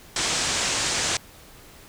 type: low-pass noise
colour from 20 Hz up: white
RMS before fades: -25 dBFS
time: 0.16-1.17 s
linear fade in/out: 2 ms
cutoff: 8200 Hz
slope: 48 dB/octave
effects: pink hiss -48 dBFS RMS until 1.88 s